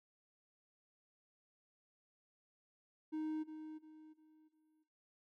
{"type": "tone with echo", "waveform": "triangle", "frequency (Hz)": 311.3, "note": "D#4", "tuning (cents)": 1, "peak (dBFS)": -36, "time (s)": [3.12, 3.44], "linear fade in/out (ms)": 20, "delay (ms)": 350, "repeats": 4, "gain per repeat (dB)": -9, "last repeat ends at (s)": 4.84, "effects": ["noise-tail reverb RT60 0.5 s tail -20 dB re dry"]}